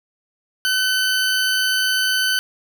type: tone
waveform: 20% pulse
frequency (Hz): 1516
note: F#6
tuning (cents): +42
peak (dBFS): -12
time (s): 0.65-2.39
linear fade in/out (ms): 0
effects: none